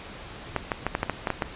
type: clicks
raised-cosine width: 0.5 ms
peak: -9 dBFS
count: 9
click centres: 0.563 / 0.718 / 0.866 / 0.951 / 1.031 / 1.097 / 1.272 / 1.303 / 1.422 s
effects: pink hiss -41 dBFS RMS until 1.55 s + resampled to 8000 Hz